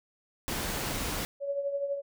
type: noise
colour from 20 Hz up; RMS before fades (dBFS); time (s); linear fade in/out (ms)
pink; -33; 0.48-1.25; 0
type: tone with tremolo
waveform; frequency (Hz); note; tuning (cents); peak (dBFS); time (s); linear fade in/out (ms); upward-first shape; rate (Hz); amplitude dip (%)
sine; 562; C#5; +24; -26; 1.4-2.02; 50; triangle; 12; 65
effects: none